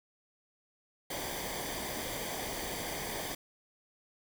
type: noise with comb filter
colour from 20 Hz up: pink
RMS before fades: -38 dBFS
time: 1.1-3.35 s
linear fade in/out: 5 ms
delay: 0.74 ms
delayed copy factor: -0.65
effects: none